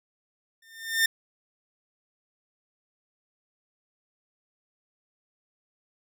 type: tone with exponential growth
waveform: sawtooth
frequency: 1807 Hz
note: A6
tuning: 46 cents sharp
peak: -14 dBFS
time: 0.62-1.06 s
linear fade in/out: 5 ms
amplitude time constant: 95 ms
effects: none